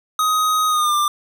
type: tone with pitch glide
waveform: square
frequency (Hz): 1255 to 1189.4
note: D#6 to D6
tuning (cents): +15 to +22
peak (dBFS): -16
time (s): 0.19-1.08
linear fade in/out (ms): 2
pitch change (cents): -93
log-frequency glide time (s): 0.68-0.95
effects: none